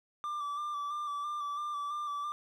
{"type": "tone with vibrato", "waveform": "triangle", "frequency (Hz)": 1174.7, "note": "D6", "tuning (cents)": 0, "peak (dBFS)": -32, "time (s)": [0.24, 2.32], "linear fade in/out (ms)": 0, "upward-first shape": "square", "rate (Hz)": 3, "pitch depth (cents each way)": 26, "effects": []}